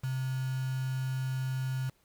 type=tone with quantisation; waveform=sine; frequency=130.81 Hz; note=C3; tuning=in tune; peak=-30 dBFS; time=0.03-1.9 s; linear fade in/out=10 ms; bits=7; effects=pink hiss -69 dBFS RMS until 2.04 s